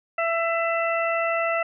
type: harmonic tone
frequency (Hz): 667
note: E5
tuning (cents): +20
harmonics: 1 / 2 / 3 / 4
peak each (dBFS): -24 / -27 / -29 / -30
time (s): 0.18-1.63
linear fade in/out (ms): 5
effects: none